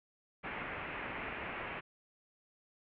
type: low-pass noise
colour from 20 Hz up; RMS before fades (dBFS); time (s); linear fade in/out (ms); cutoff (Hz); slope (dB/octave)
white; -42; 0.43-1.81; 20; 2600; 48
effects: none